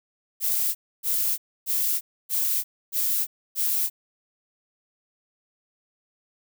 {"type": "noise bursts", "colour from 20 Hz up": "violet", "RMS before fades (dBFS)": -24, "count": 6, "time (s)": [0.4, 3.9], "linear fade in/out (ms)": 50, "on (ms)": 350, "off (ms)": 280, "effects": []}